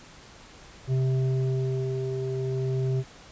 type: tone with frequency modulation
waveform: sine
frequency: 130.81 Hz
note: C3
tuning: in tune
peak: -23 dBFS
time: 0.87-3.04 s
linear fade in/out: 50 ms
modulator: 262 Hz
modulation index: 0.85
effects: pink hiss -49 dBFS RMS until 3.31 s + resampled to 16000 Hz